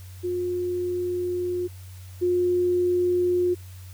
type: tone pair in turn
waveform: sine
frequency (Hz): 357.2 / 357.2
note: F4 / F4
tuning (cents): +39 / +39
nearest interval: unison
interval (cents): 0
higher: neither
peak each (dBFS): -24 / -19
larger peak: second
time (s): 0.23-1.68 / 2.21-3.55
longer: first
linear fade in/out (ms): 20
effects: added 92 Hz sine -39 dBFS peak until 3.93 s + white hiss -52 dBFS RMS until 3.93 s